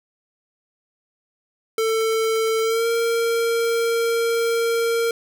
square tone with pitch glide, 445.7 to 462.2 Hz, A4 to A#4, +22 to -15 cents, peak -19 dBFS, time 1.78-5.11 s, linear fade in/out 2 ms, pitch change +63 cents, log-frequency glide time 2.62-2.87 s, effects none

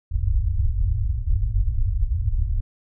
pink low-pass noise, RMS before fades -21 dBFS, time 0.11-2.61 s, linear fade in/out 10 ms, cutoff 110 Hz, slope 96 dB/octave, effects none

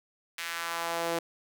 sawtooth tone with high-pass filter sweep, 168.2 Hz, E3, 35 cents sharp, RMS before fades -33 dBFS, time 0.38-1.19 s, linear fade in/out 5 ms, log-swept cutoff 2100 to 430 Hz, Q 1.5, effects none

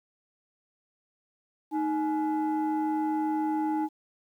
sine tone pair together, 311.1 / 846 Hz, D#4 / G#5, 0 / +32 cents, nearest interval octave + perfect fourth, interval 1732 cents, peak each -25 / -28 dBFS, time 1.71-3.89 s, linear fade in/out 50 ms, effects tanh soft clip ceiling -22 dBFS + 10-bit

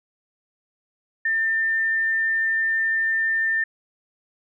sine tone, 1797 Hz, A6, 36 cents sharp, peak -19 dBFS, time 1.25-3.64 s, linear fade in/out 5 ms, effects none

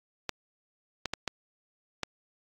clicks, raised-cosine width 0.2 ms, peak -13 dBFS, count 5, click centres 0.293 / 1.057 / 1.136 / 1.277 / 2.033 s, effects AAC 48 kbps

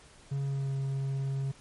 triangle tone with pitch glide, 138.59 to 136.13 Hz, C#3 to C#3, 0 to -31 cents, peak -27 dBFS, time 0.31-1.52 s, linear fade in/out 10 ms, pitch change -31 cents, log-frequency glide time 0.42-0.73 s, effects pink hiss -56 dBFS RMS until 1.6 s + MP3 48 kbps

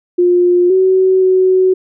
sine tone with pitch steps, 354.7 / 376.1 / 373.2 Hz, F4 / F#4 / F#4, +27 / +28 / +15 cents, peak -7 dBFS, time 0.18-1.74 s, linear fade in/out 10 ms, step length 520 ms, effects none

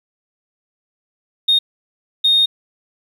sine tone bursts at uneven times, 3698 Hz, A#7, 15 cents flat, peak -9 dBFS, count 2, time 1.48-1.59 / 2.24-2.46 s, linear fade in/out 10 ms, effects tanh soft clip ceiling -7 dBFS + 8-bit

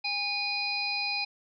harmonic tone, 820 Hz, G#5, 22 cents flat, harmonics 1 / 3 / 5 / 6, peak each -37 / -31 / -34 / -35 dBFS, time 0.04-1.25 s, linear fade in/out 10 ms, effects none

